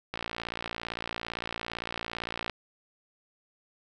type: click train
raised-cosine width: 0.3 ms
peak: -17 dBFS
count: 137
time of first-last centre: 0.14-2.497 s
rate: 57.7 Hz
effects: none